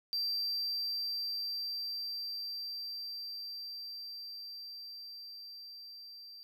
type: tone with level ramp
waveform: triangle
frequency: 4699 Hz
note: D8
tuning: in tune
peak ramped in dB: -30 to -47 dBFS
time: 0.13-6.43 s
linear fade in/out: 0 ms
effects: none